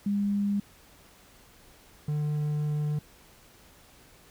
sine / triangle tone pair in turn, 202.3 / 149.47 Hz, G#3 / D3, -45 / +31 cents, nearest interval perfect fourth, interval 524 cents, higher first, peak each -24 dBFS, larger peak neither, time 0.06-0.6 / 2.08-2.99 s, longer second, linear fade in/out 5 ms, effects pink hiss -56 dBFS RMS until 4.3 s

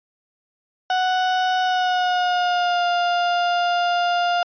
35% pulse tone with pitch glide, 740 to 701.7 Hz, F#5 to F5, 0 to +8 cents, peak -16 dBFS, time 0.9-4.43 s, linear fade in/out 2 ms, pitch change -92 cents, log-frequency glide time 1.61-2.86 s, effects resampled to 11025 Hz

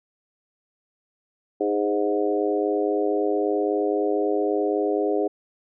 harmonic tone with a mistuned harmonic, 103.83 Hz, G#2, in tune, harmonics 3 / 4 / 5 / 6 / 7, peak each -26 / -23 / -28 / -31 / -31 dBFS, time 1.6-5.28 s, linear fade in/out 10 ms, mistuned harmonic 4, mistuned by -20 cents, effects none

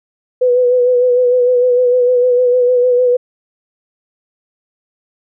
sine tone with vibrato, 495.8 Hz, B4, 7 cents sharp, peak -8 dBFS, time 0.41-3.17 s, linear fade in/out 10 ms, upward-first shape sine, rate 6.6 Hz, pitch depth 33 cents each way, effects none

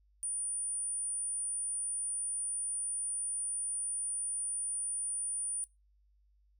sine tone, 9397 Hz, D9, in tune, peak -34 dBFS, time 0.23-5.64 s, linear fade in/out 0 ms, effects noise-tail reverb RT60 0.2 s tail -17 dB re dry + added 50 Hz sine -65 dBFS peak until 6.59 s

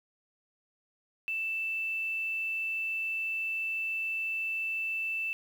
sine tone with quantisation, 2653 Hz, E7, 10 cents sharp, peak -30 dBFS, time 1.28-5.33 s, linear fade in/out 0 ms, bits 9, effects none

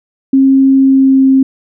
sine tone with pitch glide, 268.7 to 266.4 Hz, C4 to C4, +46 to +31 cents, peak -4 dBFS, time 0.33-1.43 s, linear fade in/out 5 ms, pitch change -15 cents, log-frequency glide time 0.77-1.29 s, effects none

